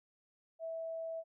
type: tone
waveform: sine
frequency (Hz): 654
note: E5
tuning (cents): -14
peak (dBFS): -38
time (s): 0.59-1.24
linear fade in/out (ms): 50
effects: none